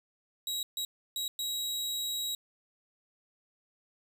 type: tone bursts at uneven times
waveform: sawtooth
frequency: 3840 Hz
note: B7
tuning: 49 cents flat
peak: -29 dBFS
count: 4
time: 0.47-0.63 / 0.77-0.85 / 1.16-1.28 / 1.39-2.35 s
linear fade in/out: 2 ms
effects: none